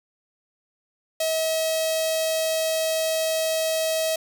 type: tone with notch filter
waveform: sawtooth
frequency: 641 Hz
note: E5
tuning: 49 cents flat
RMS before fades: -24 dBFS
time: 1.2-4.16 s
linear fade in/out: 5 ms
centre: 1400 Hz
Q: 0.56
effects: none